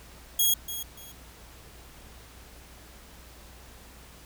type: tone with echo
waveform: 5% pulse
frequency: 3304 Hz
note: G#7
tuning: 10 cents flat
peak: -12 dBFS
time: 0.39-0.54 s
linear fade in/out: 5 ms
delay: 290 ms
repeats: 2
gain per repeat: -12 dB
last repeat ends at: 1.12 s
effects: added 60 Hz sine -51 dBFS peak until 4.25 s + pink hiss -51 dBFS RMS until 4.25 s